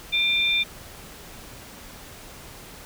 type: tone pair together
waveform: sine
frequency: 2386 / 3578 Hz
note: D7 / A7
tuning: +27 / +28 cents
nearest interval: perfect fifth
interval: 701 cents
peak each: -22 dBFS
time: 0.12-0.64 s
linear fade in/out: 20 ms
effects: pink hiss -43 dBFS RMS until 2.85 s